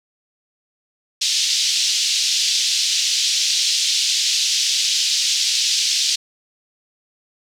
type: band-pass noise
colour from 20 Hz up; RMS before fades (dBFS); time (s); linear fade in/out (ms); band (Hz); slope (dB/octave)
white; -19; 1.21-6.16; 10; 3100 to 5900; 24
effects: none